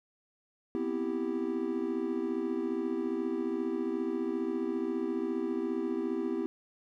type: chord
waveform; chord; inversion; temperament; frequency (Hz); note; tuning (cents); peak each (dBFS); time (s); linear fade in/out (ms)
triangle; C major seventh; third; equal; 246.9 / 261.6 / 329.6 / 392; B3 / C4 / E4 / G4; 0 / 0 / 0 / 0; -35 / -36 / -32 / -33; 0.75-6.46; 0
effects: none